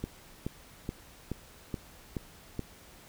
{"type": "click train", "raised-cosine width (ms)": 3, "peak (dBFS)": -20, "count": 7, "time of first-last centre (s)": [0.04, 2.593], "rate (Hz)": 2.35, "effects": ["pink hiss -54 dBFS RMS until 3.08 s"]}